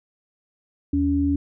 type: tone pair together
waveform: sine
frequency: 79.2 / 282.2 Hz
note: D#2 / C#4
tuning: +31 / +31 cents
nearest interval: octave + minor seventh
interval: 2200 cents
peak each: -24 / -19 dBFS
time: 0.93-1.36 s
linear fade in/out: 5 ms
effects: none